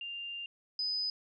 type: tone pair in turn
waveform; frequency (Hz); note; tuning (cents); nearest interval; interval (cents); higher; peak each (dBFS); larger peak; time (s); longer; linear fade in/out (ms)
sine; 2794 / 5004; F7 / D#8; 0 / +9; minor seventh; 1009; second; -38 / -31; second; 0.01-0.46 / 0.79-1.1; first; 2
effects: none

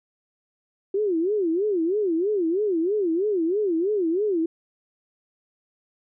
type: tone with vibrato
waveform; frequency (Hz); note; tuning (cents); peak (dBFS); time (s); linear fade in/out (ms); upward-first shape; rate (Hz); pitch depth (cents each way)
sine; 371.5; F#4; +7; -20; 0.94-4.46; 5; sine; 3.1; 250
effects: none

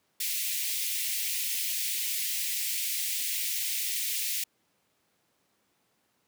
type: high-pass noise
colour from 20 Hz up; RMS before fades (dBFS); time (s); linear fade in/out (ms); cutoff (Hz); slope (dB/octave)
white; -31; 0.2-4.44; 5; 2000; 48
effects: pink hiss -72 dBFS RMS until 6.27 s + high-pass 150 Hz 12 dB/octave

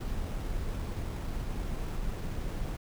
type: noise with sample-and-hold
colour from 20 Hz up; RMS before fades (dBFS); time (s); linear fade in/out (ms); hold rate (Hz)
brown; -34; 0-2.77; 10; 8820
effects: none

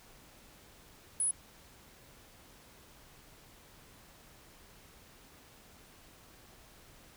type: tone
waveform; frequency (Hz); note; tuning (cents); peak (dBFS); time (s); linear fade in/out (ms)
sine; 10170; D#9; +37; -28; 1.2-1.31; 2
effects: pink hiss -58 dBFS RMS until 7.16 s

